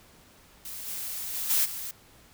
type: noise with level steps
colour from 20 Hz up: blue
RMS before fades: -39 / -35 / -32 / -24 / -36 dBFS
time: 0.65-1.91 s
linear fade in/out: 2 ms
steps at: 0.86 / 1.33 / 1.49 / 1.64 s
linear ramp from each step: 20 ms
effects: pink hiss -56 dBFS RMS until 2.33 s